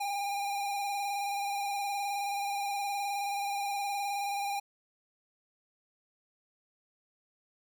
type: tone with vibrato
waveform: square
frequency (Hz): 804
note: G5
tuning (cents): +44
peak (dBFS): -32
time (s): 0-4.6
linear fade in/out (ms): 10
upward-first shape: square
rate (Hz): 19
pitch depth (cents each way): 22
effects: none